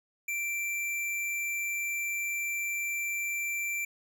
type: tone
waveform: square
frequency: 2349 Hz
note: D7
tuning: in tune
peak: -31 dBFS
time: 0.28-3.85 s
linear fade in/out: 5 ms
effects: none